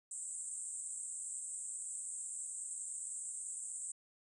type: band-pass noise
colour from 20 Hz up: pink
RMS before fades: -44 dBFS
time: 0.11-3.92 s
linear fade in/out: 5 ms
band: 7600 to 8800 Hz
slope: 96 dB/octave
effects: none